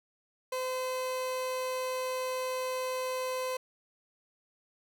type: tone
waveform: 30% pulse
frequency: 513 Hz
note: C5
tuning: 34 cents flat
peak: -29 dBFS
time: 0.52-3.57 s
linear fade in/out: 5 ms
effects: none